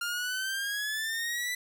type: exponential sweep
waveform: sawtooth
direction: up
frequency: 1396 to 1993 Hz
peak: -27 dBFS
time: 0.01-1.55 s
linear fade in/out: 5 ms
effects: none